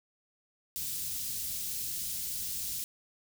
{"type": "band-stop noise", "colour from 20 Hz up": "white", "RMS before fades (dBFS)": -36, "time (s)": [0.76, 2.84], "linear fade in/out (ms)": 0, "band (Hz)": [160, 4500], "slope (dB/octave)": 12, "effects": []}